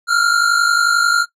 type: tone pair together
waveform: square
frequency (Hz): 1360.8 / 1412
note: F6 / F6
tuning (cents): -45 / +19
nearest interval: minor second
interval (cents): 64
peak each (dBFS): -17 / -14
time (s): 0.07-1.26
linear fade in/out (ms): 50
effects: noise-tail reverb RT60 0.1 s tail -18 dB re dry + low-pass 9000 Hz 12 dB/octave